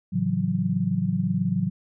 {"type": "chord", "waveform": "sine", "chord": "F# minor seventh", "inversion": "first", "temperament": "just", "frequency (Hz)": [111, 138.75, 166.5, 185], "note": ["A2", "C#3", "E3", "F#3"], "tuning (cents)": [16, 2, 18, 0], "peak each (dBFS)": [-30, -30, -27, -24], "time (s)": [0.12, 1.7], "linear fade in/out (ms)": 20, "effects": []}